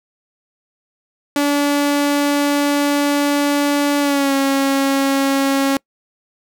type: tone with pitch glide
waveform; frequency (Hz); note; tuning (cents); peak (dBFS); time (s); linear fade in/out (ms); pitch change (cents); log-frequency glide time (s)
sawtooth; 287.6 to 273.8; D4 to C#4; -36 to -21; -10; 1.36-5.77; 2; -85; 4-4.34
effects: noise-tail reverb RT60 0.1 s tail -26 dB re dry